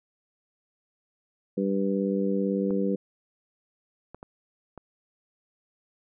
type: harmonic tone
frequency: 98 Hz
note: G2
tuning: in tune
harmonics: 2 / 3 / 4 / 5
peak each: -26 / -31 / -31 / -30 dBFS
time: 1.57-2.96 s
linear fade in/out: 10 ms
type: clicks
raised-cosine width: 1 ms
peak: -27 dBFS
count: 4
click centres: 2.707 / 4.146 / 4.229 / 4.777 s
effects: none